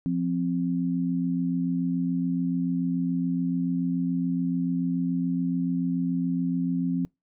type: tone pair together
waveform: sine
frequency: 174.61 / 261.6 Hz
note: F3 / C4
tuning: 0 / 0 cents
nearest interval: perfect fifth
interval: 700 cents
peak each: -26 dBFS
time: 0.06-7.05 s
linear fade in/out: 0 ms
effects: noise-tail reverb RT60 0.2 s tail -26 dB re dry